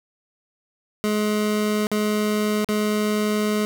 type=tone with dropouts; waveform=25% pulse; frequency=211.3 Hz; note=G#3; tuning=30 cents sharp; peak=-16 dBFS; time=1.04-3.65 s; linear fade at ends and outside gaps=0 ms; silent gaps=1.869-1.916 / 2.645-2.688 s; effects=none